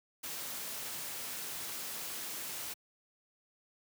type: noise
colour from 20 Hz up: white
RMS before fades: -41 dBFS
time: 0.23-2.74 s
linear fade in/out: 10 ms
effects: high-pass 100 Hz 12 dB/octave